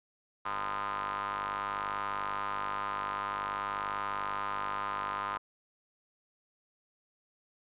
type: ring-modulated tone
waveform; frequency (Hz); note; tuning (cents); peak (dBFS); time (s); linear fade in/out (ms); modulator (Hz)
sawtooth; 100.5; G2; +44; -26; 0.45-5.38; 10; 1130
effects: resampled to 8000 Hz